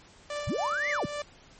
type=tone with tremolo; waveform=sawtooth; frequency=587.3 Hz; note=D5; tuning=in tune; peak=-27 dBFS; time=0.3-1.22 s; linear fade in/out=2 ms; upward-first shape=triangle; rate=3.6 Hz; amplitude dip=50%
type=linear two-way sweep; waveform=sine; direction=up then down; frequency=53.6 to 2190 to 53.6 Hz; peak=-27 dBFS; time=0.47-1.06 s; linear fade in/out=5 ms; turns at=0.9 s
effects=pink hiss -55 dBFS RMS until 1.59 s + MP3 32 kbps